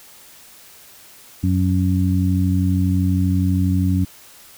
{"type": "harmonic tone", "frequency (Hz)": 92.5, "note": "F#2", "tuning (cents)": 0, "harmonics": [1, 2, 3], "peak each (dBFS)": [-17, -20, -22], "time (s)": [1.43, 4.05], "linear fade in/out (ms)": 10, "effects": ["white hiss -45 dBFS RMS until 4.57 s"]}